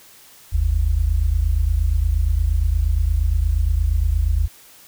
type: tone pair together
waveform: sine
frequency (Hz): 48.57 / 77.1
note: G1 / D#2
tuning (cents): -15 / -15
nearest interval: minor sixth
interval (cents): 800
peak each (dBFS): -18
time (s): 0.52-4.48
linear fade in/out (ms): 20
effects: white hiss -47 dBFS RMS until 4.87 s